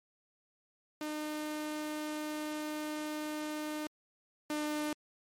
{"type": "tone pair in turn", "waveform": "sawtooth", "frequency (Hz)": [304, 300.9], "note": ["D#4", "D4"], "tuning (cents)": [-40, 42], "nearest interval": "unison", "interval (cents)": 18, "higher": "first", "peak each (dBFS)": [-32, -29], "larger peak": "second", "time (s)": [[1.01, 3.87], [4.5, 4.93]], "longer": "first", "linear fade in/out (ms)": 2, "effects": ["MP3 64 kbps"]}